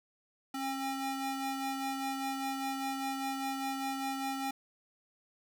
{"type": "ring-modulated tone", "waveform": "35% pulse", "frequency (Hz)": 537, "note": "C5", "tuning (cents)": 45, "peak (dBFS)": -29, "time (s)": [0.54, 4.51], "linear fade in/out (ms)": 5, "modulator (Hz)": 266, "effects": []}